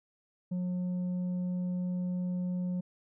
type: tone with tanh clipping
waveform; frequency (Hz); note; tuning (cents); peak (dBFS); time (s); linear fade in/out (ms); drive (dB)
sine; 180.3; F#3; -45; -31; 0.51-2.81; 10; 4
effects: none